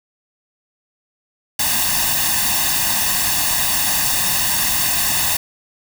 white noise with comb filter, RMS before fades -18 dBFS, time 1.59-5.37 s, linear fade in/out 5 ms, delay 1.1 ms, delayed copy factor +0.8, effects none

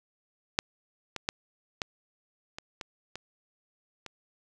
clicks, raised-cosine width 0.2 ms, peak -6 / -17 / -10 / -13 / -21 / -20 / -21 / -23 dBFS, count 8, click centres 0.589 / 1.163 / 1.289 / 1.818 / 2.585 / 2.812 / 3.156 / 4.063 s, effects none

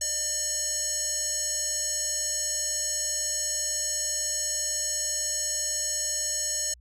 square tone with band-pass filter, 602 Hz, D5, 43 cents sharp, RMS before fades -29 dBFS, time 0.01-6.74 s, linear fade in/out 5 ms, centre 7100 Hz, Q 6.1, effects added 60 Hz sine -51 dBFS peak until 6.8 s

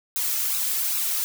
blue noise with flanger, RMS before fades -25 dBFS, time 0.16-1.24 s, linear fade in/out 0 ms, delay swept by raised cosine 0.76 to 2.36 ms, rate 2.5 Hz, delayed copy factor +0.55, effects none

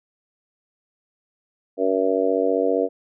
harmonic tone, 95.1 Hz, F#2, 48 cents sharp, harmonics 3 / 4 / 5 / 6 / 7, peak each -25 / -26 / -21 / -26 / -25 dBFS, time 1.77-2.89 s, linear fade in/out 50 ms, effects none

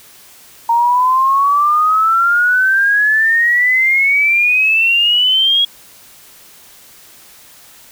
sine exponential sweep, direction up, 922 to 3322 Hz, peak -9 dBFS, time 0.69-5.65 s, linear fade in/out 5 ms, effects white hiss -42 dBFS RMS until 7.91 s

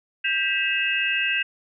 sine tone cluster, 1584 / 1958 / 2599 / 2813 Hz, G6 / B6 / E7 / F7, +18 / -15 / -25 / +12 cents, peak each -26 / -30 / -24 / -27 dBFS, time 0.24-1.43 s, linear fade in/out 10 ms, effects none

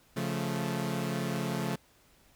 sawtooth chord, Db augmented, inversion none, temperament equal with one note detuned, 138.59 / 174.61 / 218.5 Hz, Db3 / F3 / A3, 0 / 0 / -12 cents, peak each -31 dBFS, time 0.16-1.76 s, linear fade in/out 10 ms, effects pink hiss -63 dBFS RMS until 2.35 s

